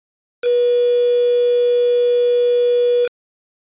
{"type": "tone with quantisation", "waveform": "sine", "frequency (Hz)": 485.5, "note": "B4", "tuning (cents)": -30, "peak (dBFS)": -12, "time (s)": [0.42, 3.09], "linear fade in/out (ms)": 50, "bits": 4, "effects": ["resampled to 8000 Hz"]}